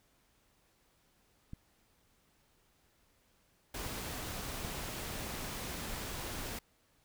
clicks, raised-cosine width 5 ms, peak -31 dBFS, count 3, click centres 1.534 / 3.863 / 4.649 s
pink noise, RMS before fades -41 dBFS, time 3.74-6.59 s, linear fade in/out 5 ms
effects pink hiss -71 dBFS RMS until 7.04 s

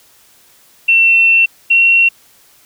sine tone pair in turn, 2701 / 2729 Hz, E7 / F7, +42 / -41 cents, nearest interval unison, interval 17 cents, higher second, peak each -6 dBFS, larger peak neither, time 0.88-1.46 / 1.7-2.09 s, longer first, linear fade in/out 10 ms, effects white hiss -48 dBFS RMS until 2.65 s

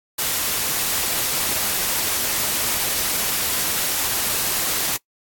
white noise, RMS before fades -22 dBFS, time 0.18-4.97 s, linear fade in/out 10 ms, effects noise-tail reverb RT60 0.1 s tail -22 dB re dry + AAC 64 kbps

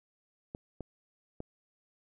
clicks, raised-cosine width 2 ms, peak -26 dBFS, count 3, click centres 0.549 / 0.807 / 1.404 s, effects none

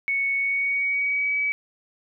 sine tone with pitch glide, 2217 to 2282 Hz, C#7 to C#7, 0 to +50 cents, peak -21 dBFS, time 0.08-1.52 s, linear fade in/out 0 ms, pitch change +50 cents, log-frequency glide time 0.36-1.37 s, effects none

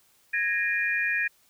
sine tone cluster, 1660 / 1851 / 2422 Hz, G#6 / A#6 / D#7, -1 / -13 / -47 cents, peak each -28 dBFS, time 0.33-1.28 s, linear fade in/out 10 ms, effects white hiss -63 dBFS RMS until 1.49 s

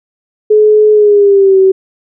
sine tone with pitch glide, 425.9 to 381.6 Hz, G#4 to G4, +44 to -47 cents, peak -3 dBFS, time 0.5-1.72 s, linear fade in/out 10 ms, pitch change -191 cents, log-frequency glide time 0.92-1.58 s, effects none

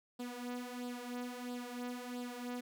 sawtooth tone with flanger, 245.6 Hz, B3, 9 cents flat, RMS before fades -43 dBFS, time 0.19-2.61 s, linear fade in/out 10 ms, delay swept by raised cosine 0.23 to 4.03 ms, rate 1.5 Hz, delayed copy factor +0.65, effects none

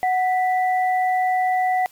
sine tone pair together, 740 / 1975.6 Hz, F#5 / B6, 0 / 0 cents, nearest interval octave + perfect fourth, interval 1700 cents, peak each -17 / -27 dBFS, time 0.03-1.86 s, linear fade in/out 0 ms, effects white hiss -52 dBFS RMS until 1.91 s + MP3 96 kbps

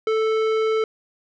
sine tone with tanh clipping, 440 Hz, A4, in tune, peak -20 dBFS, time 0.07-0.84 s, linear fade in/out 2 ms, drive 15 dB, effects none

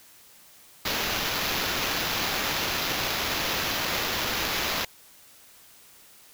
blue noise with sample-and-hold, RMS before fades -28 dBFS, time 0.85-4.85 s, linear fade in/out 5 ms, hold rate 8820 Hz, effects white hiss -53 dBFS RMS until 6.33 s

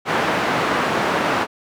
white band-pass noise, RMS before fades -20 dBFS, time 0.05-1.47 s, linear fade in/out 50 ms, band 150 to 1400 Hz, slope 12 dB/octave, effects none

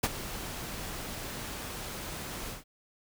pink noise with ADSR envelope, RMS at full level -25 dBFS, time 0.03-2.64 s, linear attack 9 ms, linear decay 38 ms, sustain -14 dB, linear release 140 ms, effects none

